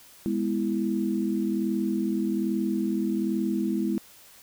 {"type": "chord", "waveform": "sine", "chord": "E major", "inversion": "first", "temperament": "just", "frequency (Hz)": [206, 247.2, 329.6], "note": ["G#3", "B3", "E4"], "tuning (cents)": [-14, 2, 0], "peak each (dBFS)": [-27, -30, -28], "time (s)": [0.26, 3.98], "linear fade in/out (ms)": 0, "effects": ["white hiss -52 dBFS RMS until 4.42 s"]}